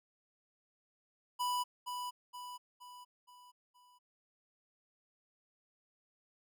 square tone with echo, 987.8 Hz, B5, in tune, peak -33 dBFS, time 1.39-1.64 s, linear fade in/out 20 ms, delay 470 ms, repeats 5, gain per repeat -6 dB, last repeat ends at 3.99 s, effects none

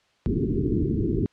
white low-pass noise, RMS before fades -24 dBFS, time 0.26-1.26 s, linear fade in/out 0 ms, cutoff 410 Hz, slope 96 dB/octave, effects white hiss -64 dBFS RMS until 1.32 s + low-pass 4000 Hz 12 dB/octave

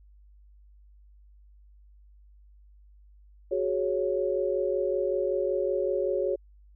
sine chord, F# suspended second, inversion none, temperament equal, 370 / 415.3 / 554.4 Hz, F#4 / G#4 / C#5, 0 / 0 / 0 cents, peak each -29 / -30 / -28 dBFS, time 3.51-6.36 s, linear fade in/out 10 ms, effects added 50 Hz sine -52 dBFS peak until 6.75 s

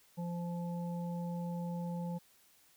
harmonic tone, 172.9 Hz, F3, 17 cents flat, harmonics 1 / 3 / 5, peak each -36 / -46 / -48 dBFS, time 0.17-2.19 s, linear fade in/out 20 ms, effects white hiss -66 dBFS RMS until 2.76 s

